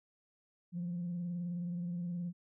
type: tone with vibrato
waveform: sine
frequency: 174.61 Hz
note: F3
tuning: in tune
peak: -34 dBFS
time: 0.72-2.33 s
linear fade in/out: 50 ms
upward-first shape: sine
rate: 19 Hz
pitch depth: 37 cents each way
effects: tanh soft clip ceiling -32 dBFS